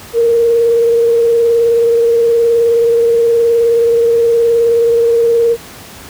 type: tone with vibrato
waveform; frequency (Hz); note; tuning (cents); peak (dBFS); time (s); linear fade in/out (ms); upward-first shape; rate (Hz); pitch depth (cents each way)
sine; 465.5; A#4; -2; -7; 0.13-5.57; 50; sine; 19; 22
effects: pink hiss -33 dBFS RMS until 6.09 s + high-pass 60 Hz 12 dB/octave